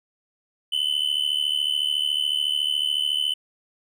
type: tone with amplitude modulation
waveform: triangle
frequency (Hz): 3016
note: F#7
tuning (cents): +32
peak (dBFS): -16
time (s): 0.72-3.34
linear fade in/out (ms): 10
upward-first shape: sine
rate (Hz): 73.9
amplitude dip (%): 85
effects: none